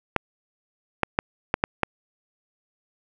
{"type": "clicks", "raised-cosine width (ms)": 0.5, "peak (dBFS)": -4, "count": 6, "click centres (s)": [0.163, 1.033, 1.189, 1.541, 1.639, 1.833], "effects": []}